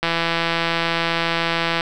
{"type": "click train", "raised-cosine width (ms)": 0.3, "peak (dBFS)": -4, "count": 298, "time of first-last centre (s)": [0.03, 1.808], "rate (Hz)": 167, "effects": []}